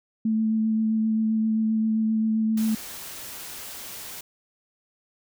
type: tone with vibrato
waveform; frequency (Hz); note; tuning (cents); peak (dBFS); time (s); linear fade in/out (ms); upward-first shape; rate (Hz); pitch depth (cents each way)
sine; 220; A3; 0; -20; 0.25-2.75; 5; sine; 7.6; 13
type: noise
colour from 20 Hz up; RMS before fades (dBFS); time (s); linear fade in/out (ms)
white; -38; 2.57-4.21; 5
effects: none